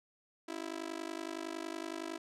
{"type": "tone with amplitude modulation", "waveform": "sawtooth", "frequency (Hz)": 329.6, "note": "E4", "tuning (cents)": 0, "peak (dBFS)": -31, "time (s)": [0.48, 2.18], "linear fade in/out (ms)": 10, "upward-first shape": "sine", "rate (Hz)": 50.8, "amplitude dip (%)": 100, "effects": ["low-pass 9000 Hz 12 dB/octave"]}